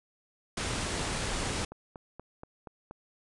pink low-pass noise, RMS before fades -33 dBFS, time 0.57-1.65 s, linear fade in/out 5 ms, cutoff 10000 Hz, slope 96 dB/octave
click train, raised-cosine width 1 ms, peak -29 dBFS, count 6, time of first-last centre 1.72-2.91 s, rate 4.2 Hz
effects none

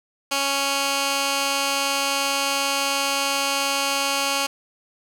15% pulse tone with band-pass filter, 277.2 Hz, C#4, in tune, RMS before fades -23 dBFS, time 0.31-4.47 s, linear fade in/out 10 ms, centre 4900 Hz, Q 0.51, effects none

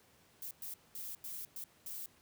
violet noise bursts at uneven times, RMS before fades -44 dBFS, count 6, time 0.42-0.51 / 0.62-0.74 / 0.95-1.15 / 1.24-1.45 / 1.56-1.64 / 1.86-2.06 s, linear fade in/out 2 ms, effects pink hiss -66 dBFS RMS until 2.21 s + high-pass 80 Hz 12 dB/octave

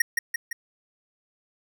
square tone with echo, 1873 Hz, A#6, 8 cents sharp, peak -17 dBFS, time 0-0.02 s, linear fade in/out 5 ms, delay 170 ms, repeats 3, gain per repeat -4 dB, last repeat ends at 0.53 s, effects none

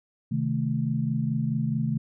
sine chord, A diminished, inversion first, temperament equal, 130.81 / 155.56 / 220 Hz, C3 / Eb3 / A3, 0 / 0 / 0 cents, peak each -28 dBFS, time 0.31-1.98 s, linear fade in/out 10 ms, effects none

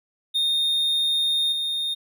triangle tone with level steps, 3674 Hz, A#7, 26 cents flat, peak -18 / -22 dBFS, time 0.34-1.95 s, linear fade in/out 20 ms, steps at 1.52 s, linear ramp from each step 5 ms, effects none

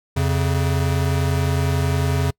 square tone pair together, 86.3 / 137.3 Hz, F2 / C#3, -20 / -16 cents, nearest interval minor sixth, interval 804 cents, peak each -21 dBFS, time 0.16-2.31 s, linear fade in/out 10 ms, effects noise-tail reverb RT60 0.1 s tail -26 dB re dry

